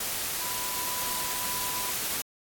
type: tone in noise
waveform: sine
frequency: 994 Hz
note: B5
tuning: 11 cents sharp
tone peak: -38 dBFS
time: 0.41-1.91 s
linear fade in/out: 5 ms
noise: white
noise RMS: -31 dBFS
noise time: 0-2.22 s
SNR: -10 dB
effects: AAC 64 kbps